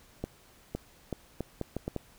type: accelerating click train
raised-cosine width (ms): 2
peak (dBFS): -19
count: 8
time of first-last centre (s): 0.24-1.963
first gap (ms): 510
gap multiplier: 0.74
effects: pink hiss -59 dBFS RMS until 2.18 s